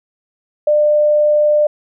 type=tone; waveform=sine; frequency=598 Hz; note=D5; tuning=31 cents sharp; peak=-9 dBFS; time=0.67-1.67 s; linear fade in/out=5 ms; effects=none